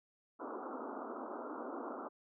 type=band-pass noise; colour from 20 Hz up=pink; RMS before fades=-44 dBFS; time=0.39-2.09 s; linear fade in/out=20 ms; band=230 to 1400 Hz; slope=96 dB/octave; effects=none